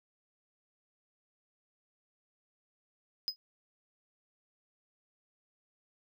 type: tone with exponential decay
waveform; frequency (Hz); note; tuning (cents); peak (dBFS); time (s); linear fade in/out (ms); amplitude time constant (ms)
triangle; 5030; D#8; +18; -25; 3.28-3.36; 0; 17
effects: none